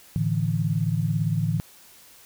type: chord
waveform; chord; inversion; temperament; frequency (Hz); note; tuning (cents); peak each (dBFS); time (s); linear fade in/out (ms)
sine; A suspended fourth; none; equal; 110 / 146.83 / 164.81; A2 / D3 / E3; 0 / 0 / 0; -26 / -26 / -25; 0.16-1.6; 0
effects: white hiss -51 dBFS RMS until 2.25 s